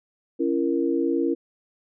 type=chord; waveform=sine; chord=A# diminished; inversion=first; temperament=equal with one note detuned; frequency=277.2 / 336.6 / 466.2 Hz; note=C#4 / E4 / A#4; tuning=0 / +36 / 0 cents; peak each=-25 / -23 / -27 dBFS; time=0.39-1.35 s; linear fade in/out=20 ms; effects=none